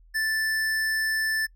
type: tone with hard clipping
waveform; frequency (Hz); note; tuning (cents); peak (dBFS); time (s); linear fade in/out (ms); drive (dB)
sine; 1760; A6; 0; -25; 0.14-1.47; 20; 16
effects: noise-tail reverb RT60 0.1 s tail -24 dB re dry + added 41 Hz sine -51 dBFS peak until 1.55 s